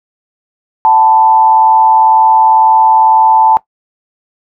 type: tone with frequency modulation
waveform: sine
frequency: 880 Hz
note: A5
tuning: in tune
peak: -4 dBFS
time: 0.85-3.57 s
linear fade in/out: 0 ms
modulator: 122 Hz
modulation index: 0.53
effects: noise-tail reverb RT60 0.1 s tail -18 dB re dry